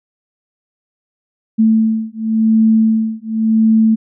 sine beating tone pair, 220.9 / 221.82 Hz, A3 / A3, +7 / +14 cents, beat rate 0.92 Hz, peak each -13 dBFS, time 1.58-3.96 s, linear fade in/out 20 ms, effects none

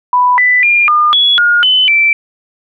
sine tone with pitch steps, 991 / 1990 / 2406 / 1211 / 3376 / 1428 / 3026 / 2334 Hz, B5 / B6 / D7 / D#6 / G#7 / F6 / F#7 / D7, +6 / +13 / +41 / -47 / +28 / +38 / +38 / -11 cents, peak -6 dBFS, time 0.13-2.13 s, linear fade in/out 2 ms, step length 250 ms, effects none

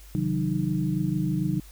sine tone cluster, 136.1 / 160.6 / 187.3 / 307 Hz, C#3 / E3 / F#3 / D#4, -31 / -45 / +21 / -23 cents, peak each -29 / -28 / -28 / -30 dBFS, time 0.15-1.6 s, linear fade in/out 0 ms, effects added 50 Hz sine -45 dBFS peak until 1.71 s + white hiss -53 dBFS RMS until 1.71 s

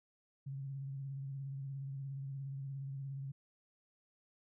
sine tone with vibrato, 136.8 Hz, C#3, 23 cents flat, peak -40 dBFS, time 0.46-3.32 s, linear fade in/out 10 ms, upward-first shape sine, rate 17 Hz, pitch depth 39 cents each way, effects none

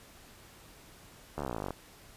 slowing click train, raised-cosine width 1 ms, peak -21 dBFS, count 20, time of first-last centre 1.38-1.707 s, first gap 13 ms, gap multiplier 1.03, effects pink hiss -55 dBFS RMS until 2.16 s + resampled to 32000 Hz

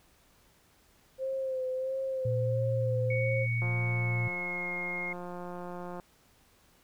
sine tone with vibrato, 523.3 Hz, C5, in tune, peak -30 dBFS, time 1.18-3.47 s, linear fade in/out 50 ms, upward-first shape sine, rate 1.5 Hz, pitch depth 33 cents each way
sine tone, 116.54 Hz, A#2, in tune, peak -28 dBFS, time 2.25-4.28 s, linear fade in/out 5 ms
sine tone with pitch glide, 2231 to 2141 Hz, C#7 to C7, +11 to +39 cents, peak -33 dBFS, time 3.1-5.13 s, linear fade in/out 5 ms, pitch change -72 cents, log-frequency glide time 3.79-4.72 s
click train, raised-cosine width 1 ms, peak -28 dBFS, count 422, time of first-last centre 3.62-5.999 s, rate 177 Hz
effects pink hiss -64 dBFS RMS until 6.83 s

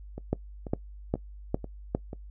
two click trains, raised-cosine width 2 ms, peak -24 / -12 dBFS, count 5 / 5, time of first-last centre 0.18-2.131 / 0.33-1.949 s, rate 2.05 / 2.47 Hz, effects noise-tail reverb RT60 0.1 s tail -21 dB re dry + added 50 Hz sine -42 dBFS peak until 2.3 s

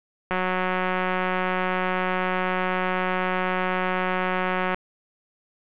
click train, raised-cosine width 0.5 ms, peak -10 dBFS, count 817, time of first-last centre 0.31-4.745 s, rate 184 Hz, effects resampled to 8000 Hz + 7-bit

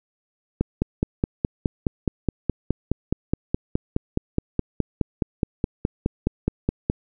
click train, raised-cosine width 3 ms, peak -7 dBFS, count 31, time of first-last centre 0.61-6.899 s, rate 4.77 Hz, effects none

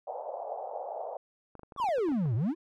white band-pass noise, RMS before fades -38 dBFS, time 0.07-1.17 s, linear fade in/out 5 ms, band 520 to 800 Hz, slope 48 dB/octave
clicks, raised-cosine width 1 ms, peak -33 dBFS, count 12, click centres 1.553 / 1.594 / 1.633 / 1.722 / 1.763 / 1.8 / 1.841 / 1.888 / 1.983 / 2.087 / 2.119 / 2.257 s
triangle exponential two-way sweep, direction down then up, 1197 to 103.83 to 363.4 Hz, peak -24 dBFS, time 1.77-2.55 s, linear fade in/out 50 ms, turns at 2.35 s
effects none

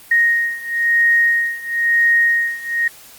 sine beating tone pair, 1867 / 1868 Hz, A#6 / A#6, +2 / +3 cents, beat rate 1 Hz, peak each -15 / -17 dBFS, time 0.11-2.88 s, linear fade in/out 5 ms, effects white hiss -42 dBFS RMS until 3.18 s + Opus 32 kbps

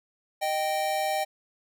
square tone pair together, 619.1 / 780 Hz, D#5 / G5, -9 / -9 cents, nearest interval major third, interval 400 cents, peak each -30 / -28 dBFS, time 0.41-1.25 s, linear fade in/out 20 ms, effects none

